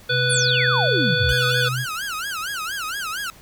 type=tone with pitch glide; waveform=sine; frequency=129.5 to 127.42 Hz; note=C3 to C3; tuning=-17 to -45 cents; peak=-23 dBFS; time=0.09-1.86 s; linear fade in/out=50 ms; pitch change=-28 cents; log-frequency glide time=0.58-1.72 s
type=harmonic tone; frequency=493.9 Hz; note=B4; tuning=in tune; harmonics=1 / 3 / 5 / 7 / 9; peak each=-25 / -21 / -33 / -24 / -29 dBFS; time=0.09-1.69 s; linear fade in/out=10 ms
type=exponential sweep; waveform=sine; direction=down; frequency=10800 to 55.6 Hz; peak=-21 dBFS; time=0.29-1.34 s; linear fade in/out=20 ms
type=tone with vibrato; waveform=sawtooth; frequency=1438 Hz; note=F#6; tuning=50 cents flat; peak=-22 dBFS; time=1.29-3.3 s; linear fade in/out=0 ms; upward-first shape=sine; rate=4.3 Hz; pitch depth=250 cents each way
effects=pink hiss -48 dBFS RMS until 3.41 s